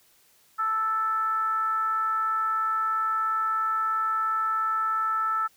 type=tone with frequency modulation; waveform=sine; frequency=1318.5 Hz; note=E6; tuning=in tune; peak=-23 dBFS; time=0.58-5.48 s; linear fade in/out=20 ms; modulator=439 Hz; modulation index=0.36; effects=white hiss -61 dBFS RMS until 5.56 s